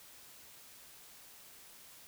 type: silence
effects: white hiss -56 dBFS RMS until 2.07 s